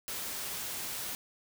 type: noise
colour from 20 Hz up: white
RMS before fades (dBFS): -38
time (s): 0.08-1.15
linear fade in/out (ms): 0
effects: none